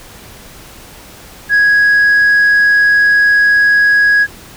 sine tone, 1661.2 Hz, G#6, in tune, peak -4 dBFS, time 1.49-4.27 s, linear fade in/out 50 ms, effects tanh soft clip ceiling -5 dBFS + pink hiss -36 dBFS RMS until 4.56 s

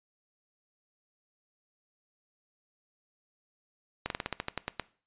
slowing click train, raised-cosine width 0.3 ms, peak -15 dBFS, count 11, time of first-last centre 4.06-4.797 s, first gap 42 ms, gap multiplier 1.12, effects noise-tail reverb RT60 0.4 s tail -19 dB re dry + resampled to 8000 Hz

